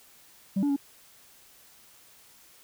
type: tone with pitch steps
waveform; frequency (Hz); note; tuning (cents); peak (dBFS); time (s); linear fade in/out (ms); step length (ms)
sine; 194.6 / 287.1 / 280.1; G3 / D4 / C#4; -12 / -39 / +18; -20; 0.56-0.764; 10; 68
effects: tanh soft clip ceiling -22 dBFS + white hiss -56 dBFS RMS until 2.63 s